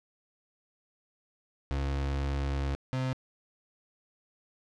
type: tone pair in turn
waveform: 35% pulse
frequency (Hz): 69.3 / 129.84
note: C#2 / C3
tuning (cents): 0 / -13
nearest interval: major seventh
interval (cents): 1087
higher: second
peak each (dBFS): -27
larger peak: neither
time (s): 1.71-2.75 / 2.93-3.13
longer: first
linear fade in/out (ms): 0
effects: low-pass 5000 Hz 12 dB/octave